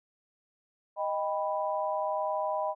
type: chord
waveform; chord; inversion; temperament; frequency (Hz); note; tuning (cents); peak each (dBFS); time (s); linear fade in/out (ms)
sine; Eb augmented; none; equal with one note detuned; 622.3 / 790.8 / 987.8; Eb5 / G5 / B5; 0 / +15 / 0; -31 / -34 / -33; 0.96-2.75; 50
effects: none